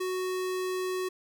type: tone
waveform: square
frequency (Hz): 370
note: F#4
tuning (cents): 0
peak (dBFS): -30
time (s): 0-1.09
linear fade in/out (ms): 10
effects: none